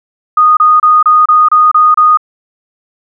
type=tone bursts; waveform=sine; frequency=1236 Hz; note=D#6; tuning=12 cents flat; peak=-3 dBFS; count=8; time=0.37-2.173 s; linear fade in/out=5 ms; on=200 ms; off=29 ms; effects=none